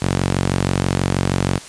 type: tone with high-pass filter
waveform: sawtooth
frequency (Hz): 46.25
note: F#1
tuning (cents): 0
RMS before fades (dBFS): -19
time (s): 0.01-1.59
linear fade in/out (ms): 20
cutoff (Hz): 120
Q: 1.1
effects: white hiss -37 dBFS RMS until 1.68 s + resampled to 22050 Hz